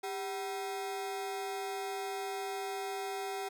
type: ring-modulated tone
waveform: 40% pulse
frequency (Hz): 580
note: D5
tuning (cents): -22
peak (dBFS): -32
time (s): 0.03-3.49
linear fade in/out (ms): 10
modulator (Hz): 183
effects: none